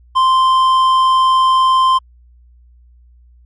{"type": "tone with hard clipping", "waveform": "sine", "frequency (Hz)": 1043, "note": "C6", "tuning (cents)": -6, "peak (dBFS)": -10, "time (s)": [0.15, 1.99], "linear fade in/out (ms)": 20, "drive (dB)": 6, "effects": ["added 60 Hz sine -43 dBFS peak until 3.45 s", "MP3 48 kbps"]}